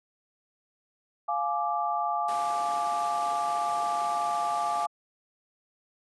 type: chord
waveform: sine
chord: D diminished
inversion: first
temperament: equal with one note detuned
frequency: 698.5 / 841.7 / 1174.7 Hz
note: F5 / Ab5 / D6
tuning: 0 / +23 / 0 cents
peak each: -30 dBFS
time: 1.28-4.87 s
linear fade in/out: 10 ms
type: noise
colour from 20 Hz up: pink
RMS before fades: -41 dBFS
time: 2.28-4.86 s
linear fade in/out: 5 ms
effects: high-pass 300 Hz 12 dB/octave + resampled to 24000 Hz